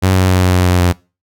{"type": "tone with pitch steps", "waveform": "sawtooth", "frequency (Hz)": [94.1, 93.18, 92.27, 91.37, 90.48, 89.59, 88.72], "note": ["F#2", "F#2", "F#2", "F#2", "F#2", "F2", "F2"], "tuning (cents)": [30, 13, -4, -21, -38, 45, 28], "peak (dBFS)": -5, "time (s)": [0.02, 0.93], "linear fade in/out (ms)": 20, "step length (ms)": 130, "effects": ["noise-tail reverb RT60 0.3 s tail -23 dB re dry"]}